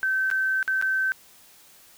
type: tone with dropouts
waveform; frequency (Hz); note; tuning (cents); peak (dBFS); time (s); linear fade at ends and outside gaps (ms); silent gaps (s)
sine; 1543; G6; -28; -21; 0.03-1.12; 0; 0.302-0.313 / 0.628-0.678 / 0.814-0.824
effects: white hiss -53 dBFS RMS until 1.97 s